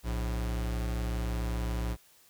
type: tone pair together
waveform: square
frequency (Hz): 58.27 / 110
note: A#1 / A2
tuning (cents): 0 / 0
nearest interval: major seventh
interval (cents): 1100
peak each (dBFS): -31 / -40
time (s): 0.03-1.97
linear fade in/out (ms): 50
effects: white hiss -61 dBFS RMS until 2.29 s